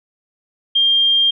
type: tone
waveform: sine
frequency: 3200 Hz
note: G7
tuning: 35 cents sharp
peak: -11 dBFS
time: 0.75-1.31 s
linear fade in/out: 10 ms
effects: none